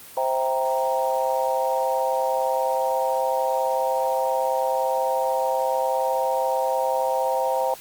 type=chord; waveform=sine; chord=C dominant seventh; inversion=none; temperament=equal with one note detuned; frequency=523.3 / 653.2 / 784 / 932.3 Hz; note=C5 / E5 / G5 / Bb5; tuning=0 / -16 / 0 / 0 cents; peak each=-24 / -28 / -26 / -26 dBFS; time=0.17-7.74 s; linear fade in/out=2 ms; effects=white hiss -43 dBFS RMS until 7.8 s + Opus 32 kbps